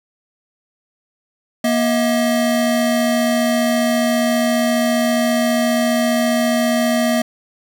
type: tone pair together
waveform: square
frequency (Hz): 237.6 / 638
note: A#3 / D#5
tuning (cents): +33 / +43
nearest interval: octave + perfect fourth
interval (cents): 1710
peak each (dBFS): -17 / -19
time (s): 1.64-7.22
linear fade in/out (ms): 5
effects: none